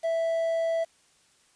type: tone with quantisation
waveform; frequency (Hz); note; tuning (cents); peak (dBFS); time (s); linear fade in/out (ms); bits
triangle; 659.3; E5; 0; -22; 0.03-0.85; 20; 8
effects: white hiss -63 dBFS RMS until 1.55 s + resampled to 22050 Hz